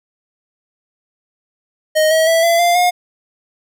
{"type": "tone with pitch steps", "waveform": "square", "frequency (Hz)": [622.3, 639.8, 657.8, 676.3, 695.3, 714.8], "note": ["D#5", "D#5", "E5", "E5", "F5", "F5"], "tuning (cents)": [0, 48, -4, 44, -8, 40], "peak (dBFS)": -11, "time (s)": [1.95, 2.91], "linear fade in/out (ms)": 20, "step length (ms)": 160, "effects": []}